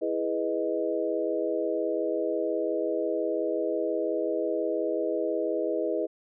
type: chord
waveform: sine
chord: E major seventh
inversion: none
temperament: equal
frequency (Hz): 329.6 / 415.3 / 493.9 / 622.3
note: E4 / G#4 / B4 / D#5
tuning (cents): 0 / 0 / 0 / 0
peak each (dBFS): -31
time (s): 0.01-6.07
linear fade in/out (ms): 20
effects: none